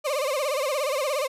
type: tone with vibrato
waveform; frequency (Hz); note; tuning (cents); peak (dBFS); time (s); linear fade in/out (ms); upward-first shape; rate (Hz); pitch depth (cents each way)
35% pulse; 561; C#5; +21; -22; 0.04-1.28; 20; sine; 17; 150
effects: resampled to 32000 Hz